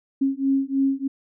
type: beating tone pair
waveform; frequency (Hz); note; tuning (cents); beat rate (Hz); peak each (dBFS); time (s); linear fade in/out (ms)
sine; 270 / 273.2; C#4 / C#4; -45 / -25; 3.2; -22; 0.21-1.08; 10
effects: none